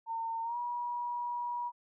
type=tone with pitch glide; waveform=sine; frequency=910 to 963.6 Hz; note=A#5 to B5; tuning=-42 to -43 cents; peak=-33 dBFS; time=0.06-1.72 s; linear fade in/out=50 ms; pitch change=+99 cents; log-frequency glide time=0.43-0.57 s; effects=none